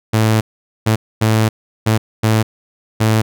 sawtooth tone bursts at uneven times, 110 Hz, A2, in tune, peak -7 dBFS, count 6, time 0.13-0.41 / 0.86-0.96 / 1.21-1.49 / 1.86-1.98 / 2.23-2.43 / 3-3.22 s, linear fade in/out 10 ms, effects none

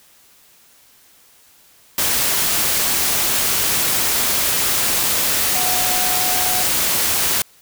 sine tone in noise, 733 Hz, F#5, 16 cents flat, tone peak -25 dBFS, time 5.55-6.63 s, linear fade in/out 2 ms, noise white, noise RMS -18 dBFS, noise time 1.98-7.42 s, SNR -10 dB, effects white hiss -51 dBFS RMS until 7.61 s

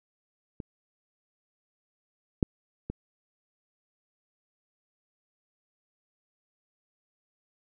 clicks, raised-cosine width 3 ms, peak -24 / -9 / -20 dBFS, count 3, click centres 0.602 / 2.428 / 2.9 s, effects none

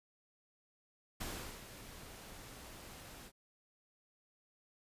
pink noise with ADSR envelope, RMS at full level -42 dBFS, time 1.2-3.32 s, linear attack 10 ms, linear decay 390 ms, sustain -10 dB, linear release 63 ms, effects resampled to 32000 Hz

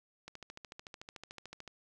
click train, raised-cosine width 0.2 ms, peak -29 dBFS, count 20, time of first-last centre 0.28-1.677 s, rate 13.6 Hz, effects none

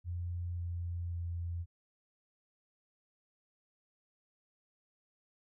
sine tone with pitch steps, 87.31 / 86.51 / 85.71 Hz, F2 / F2 / F2, 0 / -16 / -32 cents, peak -35 dBFS, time 0.04-1.66 s, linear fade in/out 50 ms, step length 540 ms, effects none

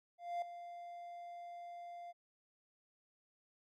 triangle tone with ADSR envelope, 696 Hz, F5, 6 cents flat, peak -33 dBFS, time 0.18-2.13 s, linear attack 240 ms, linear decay 3 ms, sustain -12 dB, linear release 28 ms, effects none

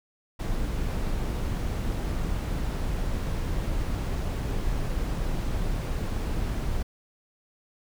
brown noise, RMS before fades -28 dBFS, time 0.39-6.83 s, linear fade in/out 10 ms, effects none

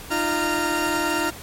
30% pulse tone cluster, 305.6 / 344.9 / 927 / 1389 Hz, D#4 / F4 / A#5 / F6, -31 / -22 / -10 / -10 cents, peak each -24 dBFS, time 0.1-1.31 s, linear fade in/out 20 ms, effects pink hiss -39 dBFS RMS until 1.42 s + MP3 64 kbps

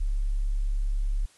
sine tone, 35.02 Hz, C#1, 18 cents sharp, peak -23 dBFS, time 0-1.26 s, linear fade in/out 10 ms, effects white hiss -58 dBFS RMS until 1.37 s + resampled to 24000 Hz

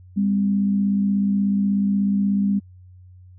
sine tone pair together, 200.3 / 256.8 Hz, G3 / C4, +38 / -32 cents, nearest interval major third, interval 430 cents, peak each -17 / -28 dBFS, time 0.16-2.6 s, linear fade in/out 20 ms, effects added 91 Hz sine -43 dBFS peak until 3.38 s

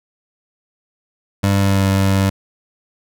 25% pulse tone with pitch glide, 99 to 97.19 Hz, G2 to G2, +18 to -14 cents, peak -9 dBFS, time 1.43-2.3 s, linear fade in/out 10 ms, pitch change -32 cents, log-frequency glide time 1.56-1.82 s, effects none

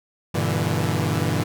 sawtooth chord, E half-diminished seventh, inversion first, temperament equal with one note detuned, 98 / 119.47 / 146.83 / 164.81 Hz, G2 / Bb2 / D3 / E3, 0 / +43 / 0 / 0 cents, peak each -22 dBFS, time 0.34-1.44 s, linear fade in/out 10 ms, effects none

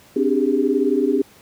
sine tone cluster, 262.1 / 293.7 / 390.3 / 408.5 Hz, C4 / D4 / G4 / G#4, +3 / 0 / -8 / -29 cents, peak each -21 dBFS, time 0.16-1.22 s, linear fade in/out 5 ms, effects pink hiss -49 dBFS RMS until 1.41 s + high-pass 100 Hz 12 dB/octave

